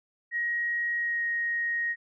sine tone with pitch glide, 1890 to 1874.8 Hz, A#6 to A#6, +23 to +9 cents, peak -26 dBFS, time 0.31-1.96 s, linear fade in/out 50 ms, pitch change -14 cents, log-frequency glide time 0.98-1.24 s, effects none

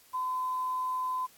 sine tone with quantisation, 1018 Hz, C6, 48 cents flat, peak -29 dBFS, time 0.13-1.27 s, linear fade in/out 20 ms, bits 9, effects white hiss -59 dBFS RMS until 1.37 s + AAC 64 kbps

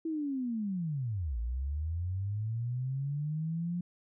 sine linear two-way sweep, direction down then up, 329.6 to 55 to 177.8 Hz, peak -31 dBFS, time 0.05-3.81 s, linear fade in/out 5 ms, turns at 1.38 s, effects none

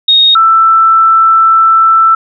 sine tone pair in turn, 3729 / 1328.3 Hz, A#7 / E6, 0 / +13 cents, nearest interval octave + tritone, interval 1787 cents, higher first, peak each -3 dBFS, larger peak neither, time 0.08-0.35 / 0.35-2.15 s, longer second, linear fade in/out 5 ms, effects none

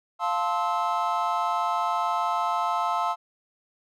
triangle chord, F major seventh, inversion none, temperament equal with one note detuned, 698.5 / 880 / 1046.5 / 1300.4 Hz, F5 / A5 / C6 / E6, 0 / 0 / 0 / -24 cents, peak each -27 dBFS, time 0.19-3.16 s, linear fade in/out 50 ms, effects none

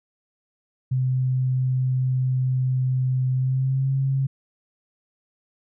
sine tone with pitch glide, 128.9 to 134.92 Hz, C3 to C#3, -26 to -46 cents, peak -19 dBFS, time 0.91-4.27 s, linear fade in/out 10 ms, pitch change +80 cents, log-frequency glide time 3.35-3.91 s, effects none

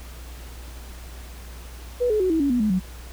sine tone with pitch steps, 490 / 426.6 / 371.4 / 323.3 / 281.4 / 245 / 213.3 / 185.68 Hz, B4 / G#4 / F#4 / E4 / C#4 / B3 / G#3 / F#3, -14 / +46 / +7 / -34 / +26 / -14 / +46 / +6 cents, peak -18 dBFS, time 2-2.8 s, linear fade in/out 20 ms, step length 100 ms, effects added 60 Hz sine -37 dBFS peak until 3.12 s + pink hiss -45 dBFS RMS until 3.12 s

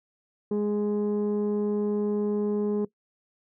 sine tone pair together, 207.7 / 415.4 Hz, G#3 / G#4, 0 / 0 cents, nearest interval octave, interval 1200 cents, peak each -24 dBFS, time 0.51-2.85 s, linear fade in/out 5 ms, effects noise-tail reverb RT60 0.1 s tail -21 dB re dry + tanh soft clip ceiling -21 dBFS

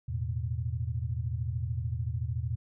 sine chord, E suspended fourth, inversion none, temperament equal, 82.41 / 110 / 123.47 Hz, E2 / A2 / B2, 0 / 0 / 0 cents, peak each -34 dBFS, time 0.08-2.56 s, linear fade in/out 10 ms, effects none

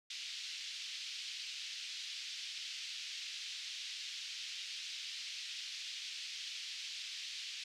pink band-pass noise, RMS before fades -45 dBFS, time 0.1-7.64 s, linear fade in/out 5 ms, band 2700 to 5400 Hz, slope 24 dB/octave, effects none

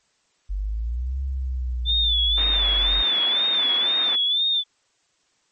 sine linear two-way sweep, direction up then down, 46.25 to 67.6 to 46.25 Hz, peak -23 dBFS, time 0.49-3.03 s, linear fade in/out 20 ms, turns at 1.21 s
sine tone with vibrato, 3520 Hz, A7, in tune, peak -18 dBFS, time 1.85-4.64 s, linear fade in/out 50 ms, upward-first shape sine, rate 2 Hz, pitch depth 87 cents each way
white band-pass noise, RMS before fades -34 dBFS, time 2.37-4.16 s, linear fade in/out 10 ms, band 210 to 2700 Hz, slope 24 dB/octave
effects white hiss -66 dBFS RMS until 5.51 s + MP3 32 kbps

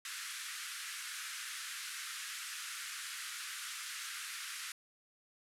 pink band-pass noise, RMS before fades -44 dBFS, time 0.05-4.72 s, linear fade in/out 2 ms, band 1300 to 12000 Hz, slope 48 dB/octave, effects none

